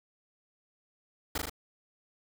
pink noise with echo, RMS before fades -32 dBFS, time 1.35-1.38 s, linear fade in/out 5 ms, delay 39 ms, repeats 3, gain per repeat -2 dB, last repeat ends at 1.497 s, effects none

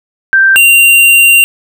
sine / square tone pair in turn, 1568 / 2770 Hz, G6 / F7, 0 / -15 cents, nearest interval minor seventh, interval 985 cents, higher second, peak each -3 dBFS, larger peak neither, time 0.33-0.56 / 0.56-1.44 s, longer second, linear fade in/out 0 ms, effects none

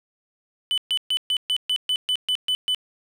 triangle tone bursts, 3000 Hz, F#7, 23 cents sharp, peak -18 dBFS, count 11, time 0.71-2.747 s, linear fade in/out 0 ms, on 67 ms, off 130 ms, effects none

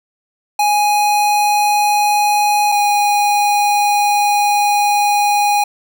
square tone pair in turn, 830.6 / 822.5 Hz, G#5 / G#5, 0 / -17 cents, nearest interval unison, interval 17 cents, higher first, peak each -12 dBFS, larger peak neither, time 0.59-2.72 / 2.72-5.64 s, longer second, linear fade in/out 5 ms, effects none

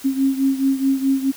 sine beating tone pair, 268.7 / 273.4 Hz, C4 / C#4, +46 / -24 cents, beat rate 4.7 Hz, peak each -17 / -21 dBFS, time 0.04-1.32 s, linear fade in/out 20 ms, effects white hiss -40 dBFS RMS until 1.36 s

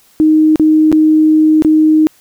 sine tone with dropouts, 311.1 Hz, D#4, in tune, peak -5 dBFS, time 0.2-2.07 s, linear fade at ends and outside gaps 0 ms, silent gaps 0.558-0.597 / 0.917-0.926 / 1.622-1.648 s, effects white hiss -49 dBFS RMS until 2.2 s

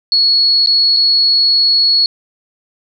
sine tone with dropouts, 4359 Hz, C#8, 30 cents flat, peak -8 dBFS, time 0.12-2.06 s, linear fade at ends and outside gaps 1 ms, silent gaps 0.661-0.672 / 0.965-0.969 s, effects none

